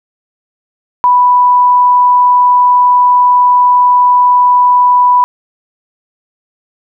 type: tone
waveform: sine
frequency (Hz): 987.8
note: B5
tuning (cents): 0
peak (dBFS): -4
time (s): 1.04-5.24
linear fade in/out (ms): 0
effects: none